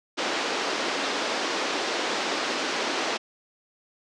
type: band-pass noise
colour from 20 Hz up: pink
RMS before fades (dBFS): -28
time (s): 0.17-3.18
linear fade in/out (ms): 20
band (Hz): 290 to 5700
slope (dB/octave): 24
effects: resampled to 22050 Hz